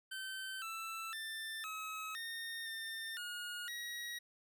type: tone with pitch steps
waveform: 25% pulse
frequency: 1542 / 1328 / 1780 / 1281 / 1837 / 1805 / 1438 / 1904 Hz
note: G6 / E6 / A6 / E6 / A#6 / A6 / F#6 / A#6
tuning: -29 / +12 / +20 / -50 / -26 / +44 / -50 / +36 cents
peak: -38 dBFS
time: 0.11-4.19 s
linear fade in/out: 10 ms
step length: 510 ms
effects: none